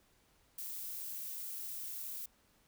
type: noise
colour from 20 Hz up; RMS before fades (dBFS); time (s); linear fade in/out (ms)
violet; -43; 0.58-2.26; 5
effects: pink hiss -70 dBFS RMS until 2.67 s